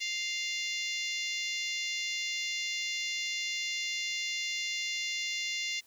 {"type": "harmonic tone", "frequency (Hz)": 698.5, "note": "F5", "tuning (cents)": 0, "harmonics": [3, 4, 5, 6, 7, 8, 9, 10], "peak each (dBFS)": [-36, -38, -40, -42, -43, -44, -45, -46], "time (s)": [0, 5.81], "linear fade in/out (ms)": 20, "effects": ["white hiss -63 dBFS RMS until 5.86 s"]}